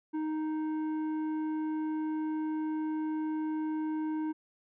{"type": "tone with tanh clipping", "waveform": "sine", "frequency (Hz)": 311.1, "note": "D#4", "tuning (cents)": 0, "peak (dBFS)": -32, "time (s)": [0.13, 4.33], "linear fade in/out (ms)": 20, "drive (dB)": 9, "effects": []}